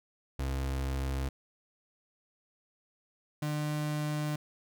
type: tone pair in turn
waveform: 35% pulse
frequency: 66.9 / 150.19 Hz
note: C2 / D3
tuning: +39 / +39 cents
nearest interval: octave + major second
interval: 1400 cents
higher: second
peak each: -29 / -29 dBFS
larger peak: neither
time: 0.39-1.29 / 3.42-4.36 s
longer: second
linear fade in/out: 5 ms
effects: none